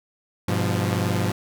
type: chord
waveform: sawtooth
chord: F diminished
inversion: first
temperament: equal with one note detuned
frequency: 101.22 / 123.47 / 174.61 Hz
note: Ab2 / Cb3 / F3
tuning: -44 / 0 / 0 cents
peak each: -20 / -23 / -22 dBFS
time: 0.48-1.32 s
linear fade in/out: 5 ms
effects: none